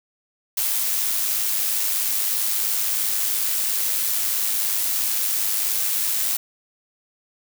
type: noise with amplitude modulation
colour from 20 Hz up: blue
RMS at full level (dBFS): -21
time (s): 0.57-6.37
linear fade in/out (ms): 5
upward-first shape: sine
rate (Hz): 103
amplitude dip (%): 35
effects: none